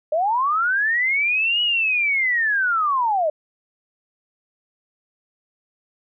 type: linear two-way sweep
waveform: sine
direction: up then down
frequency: 587.3 to 2933 to 587.3 Hz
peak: -17 dBFS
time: 0.12-3.3 s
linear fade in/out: 5 ms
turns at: 1.62 s
effects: none